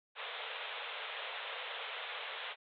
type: band-pass noise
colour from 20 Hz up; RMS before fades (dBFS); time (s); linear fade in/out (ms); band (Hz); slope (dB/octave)
white; -43; 0.15-2.56; 50; 430 to 3700; 96
effects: none